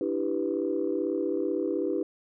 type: chord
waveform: sine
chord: E minor seventh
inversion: third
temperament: equal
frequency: 293.7 / 329.6 / 392 / 493.9 Hz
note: D4 / E4 / G4 / B4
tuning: 0 / 0 / 0 / 0 cents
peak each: -32 / -30 / -30 / -32 dBFS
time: 0.01-2.03 s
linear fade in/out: 2 ms
effects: tanh soft clip ceiling -16 dBFS